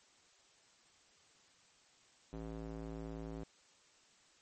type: tone with band-pass filter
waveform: square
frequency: 54.9 Hz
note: A1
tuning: 3 cents flat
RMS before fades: -45 dBFS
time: 2.33-3.44 s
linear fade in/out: 0 ms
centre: 330 Hz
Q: 0.88
effects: white hiss -67 dBFS RMS until 4.41 s + MP3 32 kbps